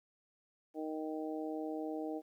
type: harmonic tone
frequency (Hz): 156.1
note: D#3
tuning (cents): +6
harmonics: 2 / 3 / 4 / 5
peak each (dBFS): -39 / -43 / -45 / -47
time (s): 0.74-2.22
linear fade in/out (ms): 50
effects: 12-bit